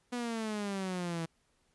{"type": "exponential sweep", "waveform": "sawtooth", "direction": "down", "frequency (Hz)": [247.3, 162.2], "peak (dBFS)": -30, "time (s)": [0.12, 1.26], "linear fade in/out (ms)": 10, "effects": ["pink hiss -73 dBFS RMS until 1.74 s", "resampled to 24000 Hz"]}